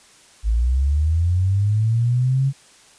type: linear sweep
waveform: sine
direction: up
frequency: 51.91 to 138.59 Hz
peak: -15 dBFS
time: 0.43-2.53 s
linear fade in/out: 50 ms
effects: white hiss -50 dBFS RMS until 2.98 s + resampled to 22050 Hz